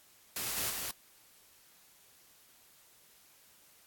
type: noise with echo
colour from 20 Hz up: white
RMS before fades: -36 dBFS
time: 0.36-0.7 s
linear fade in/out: 2 ms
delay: 210 ms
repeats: 1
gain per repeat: -2 dB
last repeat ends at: 0.91 s
effects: white hiss -62 dBFS RMS until 3.86 s + AAC 64 kbps